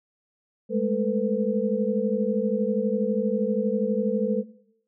sine tone cluster, 204.5 / 216.9 / 450.6 / 502 Hz, G#3 / A3 / A4 / B4, -26 / -25 / +41 / +28 cents, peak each -27 dBFS, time 0.69-4.44 s, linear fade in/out 50 ms, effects noise-tail reverb RT60 0.7 s tail -18 dB re dry

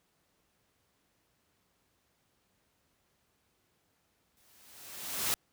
white noise with exponential growth, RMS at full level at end -29 dBFS, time 4.37-5.34 s, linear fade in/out 0 ms, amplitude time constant 210 ms, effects pink hiss -74 dBFS RMS until 5.52 s + high-pass 60 Hz 12 dB/octave

